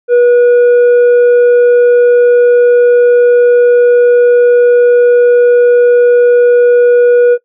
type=tone with tanh clipping; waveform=sine; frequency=484.7 Hz; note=B4; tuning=32 cents flat; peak=-4 dBFS; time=0.08-7.38 s; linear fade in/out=50 ms; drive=4 dB; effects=noise-tail reverb RT60 0.1 s tail -19 dB re dry